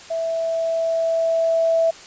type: tone with level ramp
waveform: sine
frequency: 658 Hz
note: E5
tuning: 3 cents flat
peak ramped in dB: -21 to -14 dBFS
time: 0.1-1.91 s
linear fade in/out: 10 ms
effects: white hiss -41 dBFS RMS until 2.06 s + resampled to 16000 Hz